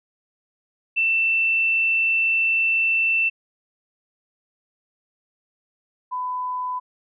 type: tone pair in turn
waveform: sine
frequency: 2674 / 1001.6 Hz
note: E7 / B5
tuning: +24 / +24 cents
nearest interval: octave + perfect fourth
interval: 1700 cents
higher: first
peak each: -17 / -24 dBFS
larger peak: first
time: 0.96-3.3 / 6.11-6.8 s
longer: first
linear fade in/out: 20 ms
effects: none